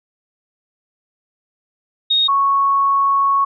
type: tone pair in turn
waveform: sine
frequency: 3729 / 1106.4 Hz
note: A#7 / C#6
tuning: 0 / -4 cents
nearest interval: octave + major sixth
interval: 2104 cents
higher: first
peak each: -12 dBFS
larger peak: neither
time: 2.1-2.28 / 2.28-3.45 s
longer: second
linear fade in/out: 10 ms
effects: none